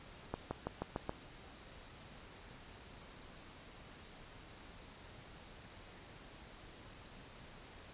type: accelerating click train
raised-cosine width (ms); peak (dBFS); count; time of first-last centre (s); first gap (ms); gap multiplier
1; -23; 6; 0.34-1.094; 170; 0.94
effects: pink hiss -55 dBFS RMS until 7.93 s + resampled to 8000 Hz